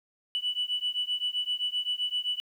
sine beating tone pair, 2960 / 2967.7 Hz, F#7 / F#7, 0 / +5 cents, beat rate 7.7 Hz, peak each -30 dBFS, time 0.35-2.4 s, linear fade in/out 0 ms, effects tanh soft clip ceiling -21 dBFS + 10-bit

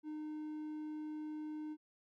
triangle tone, 305.9 Hz, D#4, 29 cents flat, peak -39 dBFS, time 0.03-1.77 s, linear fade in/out 50 ms, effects none

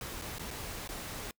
pink noise with dropouts, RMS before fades -41 dBFS, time 0.01-1.31 s, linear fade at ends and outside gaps 1 ms, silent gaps 0.215-0.22 / 0.384-0.394 / 0.506-0.51 / 0.876-0.89 s, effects noise-tail reverb RT60 0.1 s tail -25 dB re dry

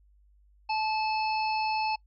harmonic tone, 869 Hz, A5, 22 cents flat, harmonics 1 / 3 / 5 / 6, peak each -27 / -34 / -38 / -43 dBFS, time 0.69-1.96 s, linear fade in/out 10 ms, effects noise-tail reverb RT60 0.1 s tail -24 dB re dry + added 50 Hz sine -58 dBFS peak until 2.06 s

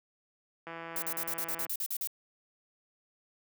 click train, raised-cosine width 0.5 ms, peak -27 dBFS, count 166, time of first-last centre 0.67-1.664 s, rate 166 Hz
violet noise bursts, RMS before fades -34 dBFS, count 11, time 0.96-2.073 s, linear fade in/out 2 ms, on 63 ms, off 42 ms
effects high-pass 200 Hz 12 dB/octave

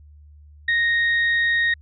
sine tone pair together, 1864.7 / 3729 Hz, A#6 / A#7, 0 / 0 cents, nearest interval octave, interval 1200 cents, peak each -17 / -29 dBFS, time 0.68-1.74 s, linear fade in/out 5 ms, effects added 74 Hz sine -44 dBFS peak until 1.81 s

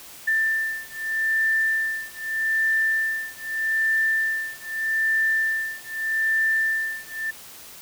sine beating tone pair, 1779 / 1779.81 Hz, A6 / A6, +19 / +19 cents, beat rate 0.81 Hz, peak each -24 dBFS, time 0.27-7.31 s, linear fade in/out 10 ms, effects white hiss -43 dBFS RMS until 7.81 s

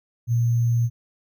sine tone with sample-and-hold, 117.7 Hz, A#2, 17 cents sharp, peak -17 dBFS, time 0.27-0.9 s, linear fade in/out 50 ms, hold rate 6300 Hz, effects none

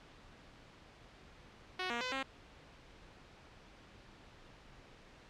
5% pulse tone with pitch steps, 369.1 / 237.1 / 507 / 267.8 Hz, F#4 / A#3 / B4 / C4, -4 / +30 / +45 / +40 cents, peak -24 dBFS, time 1.79-2.23 s, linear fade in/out 5 ms, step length 110 ms, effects pink hiss -58 dBFS RMS until 5.29 s + low-pass 4000 Hz 12 dB/octave

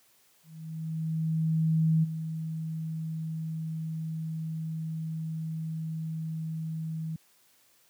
sine tone with ADSR envelope, 160 Hz, D#3, 49 cents sharp, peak -20 dBFS, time 0.43-7.16 s, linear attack 1600 ms, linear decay 22 ms, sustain -11 dB, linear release 4 ms, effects white hiss -64 dBFS RMS until 7.89 s + high-pass 80 Hz 12 dB/octave

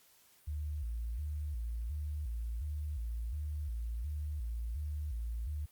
sine tone with vibrato, 65.41 Hz, C2, in tune, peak -35 dBFS, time 0.47-5.66 s, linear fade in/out 10 ms, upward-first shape square, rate 1.4 Hz, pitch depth 230 cents each way, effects white hiss -65 dBFS RMS until 5.71 s + Opus 48 kbps

